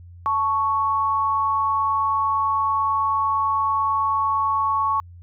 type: tone pair together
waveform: sine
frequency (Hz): 881 / 1110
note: A5 / C#6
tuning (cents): +2 / +2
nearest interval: major third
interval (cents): 400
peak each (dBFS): -25 / -19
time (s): 0.26-5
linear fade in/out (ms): 0
effects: added 87 Hz sine -40 dBFS peak until 5.22 s